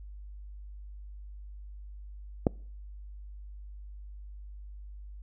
clicks, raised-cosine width 2 ms, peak -9 / -27 dBFS, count 2, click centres 2.468 / 2.472 s, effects noise-tail reverb RT60 0.5 s tail -26 dB re dry + added 50 Hz sine -42 dBFS peak until 5.22 s

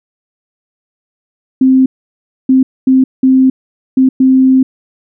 sine tone bursts at uneven times, 261.6 Hz, C4, in tune, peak -4 dBFS, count 6, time 1.61-1.86 / 2.49-2.63 / 2.87-3.04 / 3.23-3.5 / 3.97-4.09 / 4.2-4.63 s, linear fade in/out 5 ms, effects none

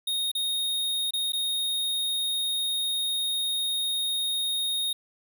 square tone with dropouts, 3716 Hz, A#7, 6 cents flat, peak -26 dBFS, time 0.07-4.93 s, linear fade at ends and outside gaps 5 ms, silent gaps 0.316-0.35 / 1.108-1.135 / 1.322-1.332 s, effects none

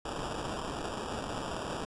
violet noise with sample-and-hold, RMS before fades -37 dBFS, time 0.05-1.85 s, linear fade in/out 5 ms, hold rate 2100 Hz, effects resampled to 22050 Hz

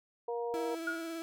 harmonic tone, 236.1 Hz, A#3, 22 cents sharp, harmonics 2 / 3 / 4, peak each -34 / -42 / -42 dBFS, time 0.28-0.75 s, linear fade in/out 5 ms
35% pulse tone with vibrato, 329.6 Hz, E4, in tune, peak -36 dBFS, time 0.54-1.22 s, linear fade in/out 0 ms, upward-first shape sine, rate 18 Hz, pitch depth 23 cents each way
sine tone with exponential decay, 1430 Hz, F6, 41 cents sharp, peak -29 dBFS, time 0.87-1.15 s, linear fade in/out 5 ms, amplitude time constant 59 ms
effects none

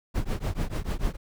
brown noise with tremolo, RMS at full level -23 dBFS, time 0.14-1.17 s, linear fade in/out 20 ms, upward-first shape triangle, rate 6.8 Hz, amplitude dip 100%, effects none

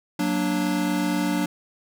square chord, Gb augmented, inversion none, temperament equal, 185 / 233.1 / 293.7 Hz, Gb3 / Bb3 / D4, 0 / 0 / 0 cents, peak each -27 / -30 / -25 dBFS, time 0.19-1.46 s, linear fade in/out 5 ms, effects none

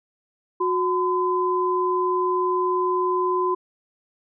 sine tone pair together, 364.9 / 1016.7 Hz, F#4 / B5, -24 / +50 cents, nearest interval octave + tritone, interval 1774 cents, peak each -22 dBFS, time 0.6-3.55 s, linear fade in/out 10 ms, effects none

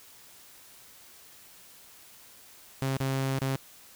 sawtooth tone with dropouts, 134.2 Hz, C3, 44 cents sharp, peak -23 dBFS, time 2.82-3.56 s, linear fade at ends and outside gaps 0 ms, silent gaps 2.97-3.003 / 3.389-3.417 s, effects white hiss -53 dBFS RMS until 3.95 s

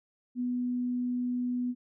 sine tone, 246.9 Hz, B3, in tune, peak -28 dBFS, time 0.35-1.75 s, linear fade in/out 50 ms, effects none

